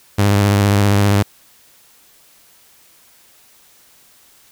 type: tone with vibrato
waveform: sawtooth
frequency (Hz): 101.2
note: G#2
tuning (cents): -44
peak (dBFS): -7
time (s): 0.18-1.23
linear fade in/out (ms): 10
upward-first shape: square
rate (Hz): 15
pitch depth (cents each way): 28
effects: white hiss -50 dBFS RMS until 4.51 s